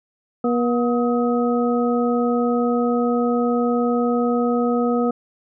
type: harmonic tone with a mistuned harmonic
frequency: 240.6 Hz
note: B3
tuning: 45 cents flat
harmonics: 1 / 2 / 3 / 5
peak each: -19 / -21 / -27 / -28 dBFS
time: 0.44-5.11 s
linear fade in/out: 5 ms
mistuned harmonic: 5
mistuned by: +88 cents
effects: none